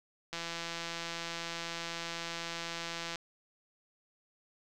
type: click train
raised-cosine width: 0.2 ms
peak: -21 dBFS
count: 476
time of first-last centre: 0.33-3.157 s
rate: 168 Hz
effects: none